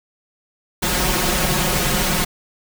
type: noise with comb filter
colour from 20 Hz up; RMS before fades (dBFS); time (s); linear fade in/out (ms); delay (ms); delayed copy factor
pink; -19; 0.82-2.25; 10; 5.5; +0.9
effects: none